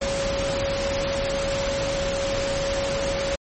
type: tone in noise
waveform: sine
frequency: 553 Hz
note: C#5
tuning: 4 cents flat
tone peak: -24 dBFS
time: 0.01-3.36 s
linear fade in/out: 10 ms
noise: pink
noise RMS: -28 dBFS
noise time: 0.01-3.36 s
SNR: +1 dB
effects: MP3 32 kbps